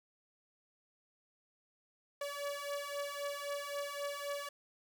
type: beating tone pair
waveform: sawtooth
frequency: 569 / 572.8 Hz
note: C#5 / D5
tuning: +45 / -43 cents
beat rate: 3.8 Hz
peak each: -38 / -37 dBFS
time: 2.21-4.49 s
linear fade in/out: 5 ms
effects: none